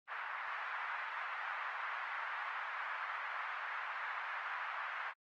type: band-pass noise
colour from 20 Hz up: white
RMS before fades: -42 dBFS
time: 0.07-5.14 s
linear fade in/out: 50 ms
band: 920 to 1800 Hz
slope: 24 dB/octave
effects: Opus 24 kbps